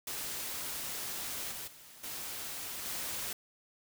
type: noise with level steps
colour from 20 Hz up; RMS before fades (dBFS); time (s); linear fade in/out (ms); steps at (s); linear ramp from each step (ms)
white; -39 / -42 / -54 / -41 / -38; 0.07-3.33; 2; 1.51 / 1.67 / 2.03 / 2.85; 10
effects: none